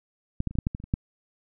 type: clicks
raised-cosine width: 5 ms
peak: -13 / -14 / -27 / -20 / -10 / -12 / -19 / -30 / -28 / -11 dBFS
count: 10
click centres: 0.404 / 0.473 / 0.51 / 0.554 / 0.587 / 0.669 / 0.749 / 0.801 / 0.84 / 0.939 s
effects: none